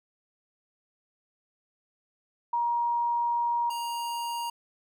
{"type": "tone pair in turn", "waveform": ["sine", "square"], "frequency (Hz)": [947, 941.5], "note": ["A#5", "A#5"], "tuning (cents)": [27, 17], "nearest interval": "unison", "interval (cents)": 10, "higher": "first", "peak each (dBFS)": [-24, -31], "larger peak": "first", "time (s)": [[2.53, 3.7], [3.7, 4.5]], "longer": "first", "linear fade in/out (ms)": 5, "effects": []}